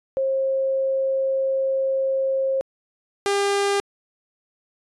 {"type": "tone pair in turn", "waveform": ["sine", "sawtooth"], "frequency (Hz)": [535, 400.8], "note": ["C5", "G4"], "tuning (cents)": [38, 38], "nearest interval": "perfect fourth", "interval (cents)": 500, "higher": "first", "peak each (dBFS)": [-19, -15], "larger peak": "second", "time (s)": [[0.17, 2.61], [3.26, 3.8]], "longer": "first", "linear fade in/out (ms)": 0, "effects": ["resampled to 24000 Hz"]}